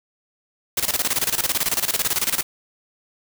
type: noise with tremolo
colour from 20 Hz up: white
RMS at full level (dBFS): -20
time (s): 0.77-2.43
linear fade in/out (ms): 5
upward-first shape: square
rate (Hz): 18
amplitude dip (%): 80
effects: none